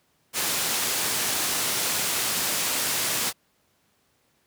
white low-pass noise, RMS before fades -26 dBFS, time 0.33-3.33 s, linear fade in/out 50 ms, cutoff 12000 Hz, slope 12 dB/octave, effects pink hiss -67 dBFS RMS until 4.46 s + high-pass 100 Hz 12 dB/octave

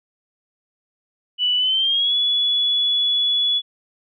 sine tone with pitch glide, 2966 to 3407 Hz, F#7 to G#7, +4 to +44 cents, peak -16 dBFS, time 1.38-3.62 s, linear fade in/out 50 ms, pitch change +240 cents, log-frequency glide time 1.57-2.15 s, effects none

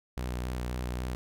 sawtooth tone with vibrato, 61.74 Hz, B1, in tune, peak -28 dBFS, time 0.17-1.15 s, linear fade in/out 0 ms, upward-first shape square, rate 3.7 Hz, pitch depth 19 cents each way, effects none

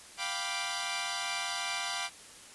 10% pulse chord, G dominant seventh, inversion third, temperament equal, 698.5 / 784 / 987.8 / 1174.7 Hz, F5 / G5 / B5 / D6, 0 / 0 / 0 / 0 cents, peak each -30 dBFS, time 0.17-2.1 s, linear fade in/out 50 ms, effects white hiss -51 dBFS RMS until 2.54 s + resampled to 24000 Hz

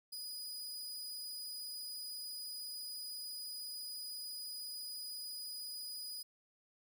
sawtooth tone, 4943 Hz, D#8, 12 cents flat, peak -40 dBFS, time 0.12-6.23 s, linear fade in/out 10 ms, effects none

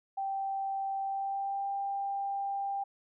sine tone with pitch glide, 781 to 793.3 Hz, G5 to G5, -7 to +20 cents, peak -31 dBFS, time 0.17-2.84 s, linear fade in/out 10 ms, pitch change +27 cents, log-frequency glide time 1.02-1.69 s, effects none

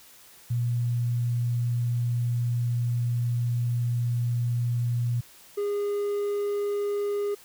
sine / triangle tone pair in turn, 120 / 408.6 Hz, B2 / G#4, -49 / -28 cents, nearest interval octave + major sixth, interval 2121 cents, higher second, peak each -23 dBFS, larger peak neither, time 0.5-5.21 / 5.57-7.35 s, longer first, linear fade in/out 10 ms, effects white hiss -52 dBFS RMS until 7.44 s

